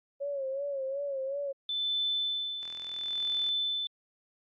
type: tone with vibrato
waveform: sine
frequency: 550 Hz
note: C#5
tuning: 14 cents flat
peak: -31 dBFS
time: 0.2-1.53 s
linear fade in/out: 20 ms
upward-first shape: sine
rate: 2.7 Hz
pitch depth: 70 cents each way
type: tone with tremolo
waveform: sine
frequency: 3520 Hz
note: A7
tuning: in tune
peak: -27 dBFS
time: 1.69-3.87 s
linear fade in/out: 2 ms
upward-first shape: sine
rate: 0.7 Hz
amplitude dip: 70%
type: click train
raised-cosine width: 0.2 ms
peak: -31 dBFS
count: 37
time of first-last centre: 2.63-3.489 s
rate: 41.9 Hz
effects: Opus 48 kbps